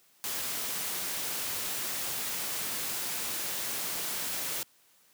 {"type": "noise", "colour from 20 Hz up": "white", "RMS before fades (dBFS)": -34, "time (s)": [0.24, 4.63], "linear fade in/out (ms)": 0, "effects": ["white hiss -64 dBFS RMS until 5.13 s", "high-pass 100 Hz 12 dB/octave"]}